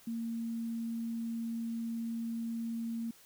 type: tone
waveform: sine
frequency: 229.6 Hz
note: A#3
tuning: 26 cents flat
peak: -34 dBFS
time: 0.07-3.11 s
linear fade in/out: 5 ms
effects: white hiss -60 dBFS RMS until 3.25 s